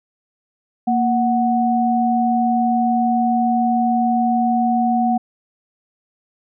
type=tone pair together; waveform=sine; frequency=233.1 / 740 Hz; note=A#3 / F#5; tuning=0 / 0 cents; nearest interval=octave + minor sixth; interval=2000 cents; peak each=-17 dBFS; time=0.87-5.18 s; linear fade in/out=10 ms; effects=none